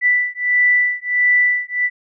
sine beating tone pair, 1975.5 / 1977 Hz, B6 / B6, 0 / +1 cents, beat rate 1.5 Hz, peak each -16 dBFS, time 0.01-1.9 s, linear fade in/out 50 ms, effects none

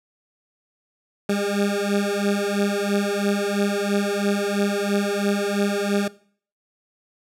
20% pulse beating tone pair, 200.5 / 203.5 Hz, G3 / G#3, +39 / -35 cents, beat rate 3 Hz, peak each -19 dBFS, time 1.29-6.08 s, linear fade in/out 5 ms, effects noise-tail reverb RT60 0.5 s tail -19 dB re dry + low-pass 12000 Hz 12 dB/octave

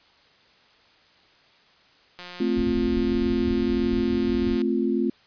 click train, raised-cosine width 0.2 ms, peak -22 dBFS, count 433, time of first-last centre 2.19-4.617 s, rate 178 Hz
sine chord, F major, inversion first, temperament equal, 220 / 261.6 / 349.2 Hz, A3 / C4 / F4, 0 / 0 / 0 cents, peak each -25 dBFS, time 2.4-5.1 s, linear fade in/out 5 ms
pink low-pass noise, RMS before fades -34 dBFS, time 2.56-4.57 s, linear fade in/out 10 ms, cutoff 120 Hz, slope 96 dB/octave
effects white hiss -57 dBFS RMS until 5.26 s + resampled to 11025 Hz

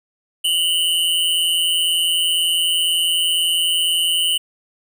square tone pair together, 2854 / 3024 Hz, F7 / F#7, +37 / +37 cents, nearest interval minor second, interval 100 cents, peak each -21 / -18 dBFS, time 0.44-4.38 s, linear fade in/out 10 ms, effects none

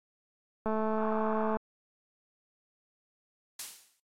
click train, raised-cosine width 1 ms, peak -19 dBFS, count 199, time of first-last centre 0.66-1.568 s, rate 218 Hz
blue noise with exponential decay, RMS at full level -32 dBFS, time 3.59-4 s, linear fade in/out 5 ms, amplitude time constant 88 ms
effects low-pass 10000 Hz 12 dB/octave + AAC 48 kbps

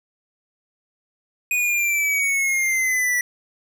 square exponential sweep, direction down, 2487 to 1948 Hz, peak -19 dBFS, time 1.51-3.21 s, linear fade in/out 2 ms, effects none

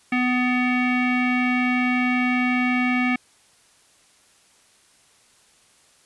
square tone with low-pass filter, 249.7 Hz, B3, 19 cents sharp, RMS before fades -21 dBFS, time 0.12-3.16 s, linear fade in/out 5 ms, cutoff 2300 Hz, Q 5.6, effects white hiss -57 dBFS RMS until 6.05 s + resampled to 24000 Hz

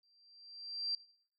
sine tone with exponential growth, 4715 Hz, D8, 6 cents sharp, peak -31 dBFS, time 0.03-0.95 s, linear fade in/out 2 ms, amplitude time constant 200 ms, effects noise-tail reverb RT60 0.7 s tail -24 dB re dry

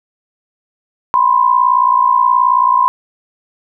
sine tone pair together, 987.8 / 1046.5 Hz, B5 / C6, 0 / 0 cents, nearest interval minor second, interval 100 cents, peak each -11 dBFS, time 1.14-2.88 s, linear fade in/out 0 ms, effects none

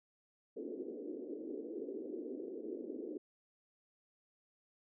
white band-pass noise, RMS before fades -44 dBFS, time 0.56-3.18 s, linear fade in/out 10 ms, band 260 to 450 Hz, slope 48 dB/octave, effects none

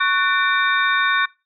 sine tone cluster, 1113 / 1489 / 1804 / 2334 / 3671 Hz, C#6 / F#6 / A6 / D7 / A#7, +7 / +11 / +43 / -11 / -27 cents, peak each -20 / -19 / -23 / -26 / -26 dBFS, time 0-1.26 s, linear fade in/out 10 ms, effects noise-tail reverb RT60 0.3 s tail -24 dB re dry

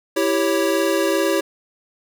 square chord, C# diminished, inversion first, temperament equal, 329.6 / 392 / 554.4 Hz, E4 / G4 / C#5, 0 / 0 / 0 cents, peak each -22 dBFS, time 0.16-1.41 s, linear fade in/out 10 ms, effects none

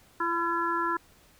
harmonic tone with a mistuned harmonic, 339.4 Hz, F4, 49 cents flat, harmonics 1 / 3 / 4 / 5, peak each -33 / -29 / -30 / -34 dBFS, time 0.2-0.97 s, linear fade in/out 5 ms, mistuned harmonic 3, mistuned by -18 cents, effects pink hiss -59 dBFS RMS until 1.39 s

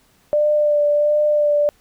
sine tone with vibrato, 593 Hz, D5, 17 cents sharp, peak -13 dBFS, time 0.33-1.69 s, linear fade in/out 0 ms, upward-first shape sine, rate 1.4 Hz, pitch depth 18 cents each way, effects pink hiss -57 dBFS RMS until 1.8 s

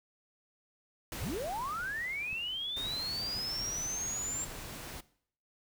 pink noise with exponential decay, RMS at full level -40 dBFS, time 1.12-4.44 s, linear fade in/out 1 ms, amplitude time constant 720 ms
sine linear sweep, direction up, 39 to 7440 Hz, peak -34 dBFS, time 1.2-4.45 s, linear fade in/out 10 ms
clicks, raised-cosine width 5 ms, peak -37 / -46 dBFS, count 2, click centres 2.329 / 4.26 s
pink noise, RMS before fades -44 dBFS, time 2.76-5.01 s, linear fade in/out 10 ms
effects noise-tail reverb RT60 0.6 s tail -19 dB re dry

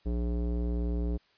square tone with low-pass filter, 59.2 Hz, A#1, 27 cents sharp, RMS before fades -30 dBFS, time 0.05-1.18 s, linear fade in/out 20 ms, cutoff 410 Hz, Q 1.6, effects white hiss -66 dBFS RMS until 1.37 s + resampled to 11025 Hz

